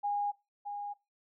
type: tone with echo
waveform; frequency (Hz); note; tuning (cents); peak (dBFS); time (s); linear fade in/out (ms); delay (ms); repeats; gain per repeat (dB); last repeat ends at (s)
sine; 818; G#5; -26; -29; 0.03-0.32; 20; 620; 1; -7; 0.94
effects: noise-tail reverb RT60 0.2 s tail -18 dB re dry